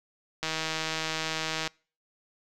click train, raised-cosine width 0.2 ms, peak -13 dBFS, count 199, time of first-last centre 0.43-1.675 s, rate 159 Hz, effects noise-tail reverb RT60 0.4 s tail -26 dB re dry

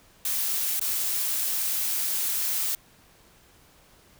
blue noise with dropouts, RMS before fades -27 dBFS, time 0.25-2.75 s, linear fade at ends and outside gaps 2 ms, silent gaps 0.796-0.813 s, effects pink hiss -57 dBFS RMS until 4.19 s

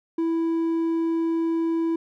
sine tone with hard clipping, 329.6 Hz, E4, in tune, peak -22 dBFS, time 0.18-1.96 s, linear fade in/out 5 ms, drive 3 dB, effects none

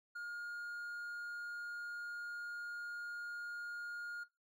triangle tone, 1422 Hz, F6, 31 cents sharp, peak -40 dBFS, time 0.15-4.24 s, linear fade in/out 10 ms, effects noise-tail reverb RT60 0.2 s tail -17 dB re dry

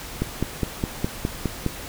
click train, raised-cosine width 3 ms, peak -9 dBFS, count 8, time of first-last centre 0.22-1.663 s, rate 4.85 Hz, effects pink hiss -36 dBFS RMS until 1.88 s

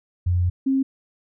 sine tone pair in turn, 88.9 / 268 Hz, F2 / C4, +31 / +42 cents, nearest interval octave + perfect fifth, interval 1911 cents, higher second, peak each -17 dBFS, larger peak neither, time 0.26-0.5 / 0.66-0.83 s, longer first, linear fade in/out 10 ms, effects none

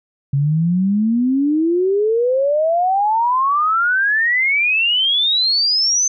sine exponential sweep, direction up, 135.9 to 6280 Hz, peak -13 dBFS, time 0.33-6.08 s, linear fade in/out 5 ms, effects none

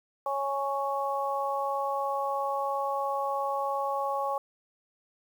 harmonic tone, 277 Hz, C#4, 1 cent flat, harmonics 2 / 3 / 4, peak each -32 / -31 / -32 dBFS, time 0.26-4.38 s, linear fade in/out 2 ms, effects 9-bit

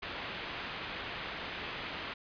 white low-pass noise, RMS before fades -41 dBFS, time 0.02-2.14 s, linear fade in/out 10 ms, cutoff 3300 Hz, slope 24 dB/octave, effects resampled to 11025 Hz

